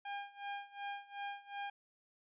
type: tone with tremolo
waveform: sawtooth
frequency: 806 Hz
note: G5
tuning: 48 cents sharp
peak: -35 dBFS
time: 0.05-1.7 s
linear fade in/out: 5 ms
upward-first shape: sine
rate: 2.7 Hz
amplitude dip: 90%
effects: resampled to 8000 Hz